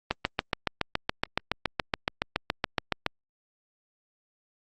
click train, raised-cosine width 0.3 ms, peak -8 dBFS, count 22, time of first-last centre 0.11-3.064 s, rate 7.11 Hz, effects Opus 32 kbps

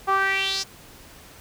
sawtooth tone with band-pass filter sweep, 388.3 Hz, G4, 16 cents flat, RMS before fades -23 dBFS, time 0.07-0.64 s, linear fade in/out 20 ms, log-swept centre 950 to 5700 Hz, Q 4.2, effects pink hiss -47 dBFS RMS until 1.4 s

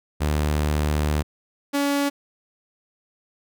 sawtooth tone pair in turn, 75 / 283.2 Hz, D2 / C#4, +37 / +37 cents, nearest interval octave + major seventh, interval 2300 cents, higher second, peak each -16 dBFS, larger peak neither, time 0.2-1.23 / 1.73-2.1 s, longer first, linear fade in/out 20 ms, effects none

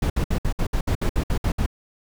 brown noise bursts, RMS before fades -21 dBFS, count 12, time 0.02-1.662 s, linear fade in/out 5 ms, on 80 ms, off 62 ms, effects none

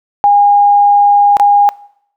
sine tone with dropouts, 815 Hz, G#5, 33 cents flat, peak -4 dBFS, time 0.24-1.69 s, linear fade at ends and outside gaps 0 ms, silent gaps 1.369-1.398 s, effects noise-tail reverb RT60 0.7 s tail -22 dB re dry

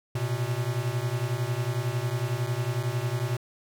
square beating tone pair, 116.9 / 127.9 Hz, A#2 / C3, +5 / -39 cents, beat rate 11 Hz, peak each -30 dBFS, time 0.15-3.37 s, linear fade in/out 5 ms, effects none

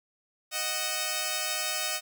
5% pulse tone cluster, 621 / 744 / 2598 Hz, D#5 / F#5 / E7, -3 / +9 / -26 cents, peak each -21 / -22 / -25 dBFS, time 0.51-2.01 s, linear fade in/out 50 ms, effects none

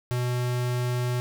square tone, 123.47 Hz, B2, in tune, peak -25 dBFS, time 0.11-1.2 s, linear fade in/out 0 ms, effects none

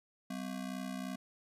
square ring-modulated tone, 224.1 Hz, A3, 32 cents sharp, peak -36 dBFS, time 0.3-1.16 s, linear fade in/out 5 ms, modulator 31.5 Hz, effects resampled to 32000 Hz

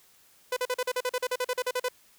sawtooth tone bursts, 501 Hz, B4, 25 cents sharp, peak -22 dBFS, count 16, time 0.52-1.886 s, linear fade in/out 5 ms, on 46 ms, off 42 ms, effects white hiss -60 dBFS RMS until 2.18 s

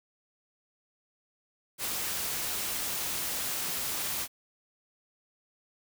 white noise, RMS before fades -33 dBFS, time 1.78-4.28 s, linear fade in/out 50 ms, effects none

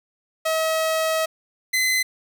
sawtooth tone pair in turn, 640 / 2038 Hz, D#5 / C7, +49 / -46 cents, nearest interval octave + minor sixth, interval 2005 cents, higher second, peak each -16 / -15 dBFS, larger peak second, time 0.45-1.26 / 1.73-2.03 s, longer first, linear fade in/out 10 ms, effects none

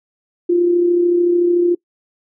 sine tone with amplitude modulation, 349.2 Hz, F4, in tune, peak -9 dBFS, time 0.49-1.75 s, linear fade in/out 10 ms, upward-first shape sine, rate 33.6 Hz, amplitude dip 40%, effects noise-tail reverb RT60 0.1 s tail -24 dB re dry

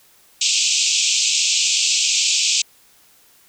white band-pass noise, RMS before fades -18 dBFS, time 0.41-2.62 s, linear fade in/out 5 ms, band 2400 to 7800 Hz, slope 96 dB/octave, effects white hiss -53 dBFS RMS until 3.48 s

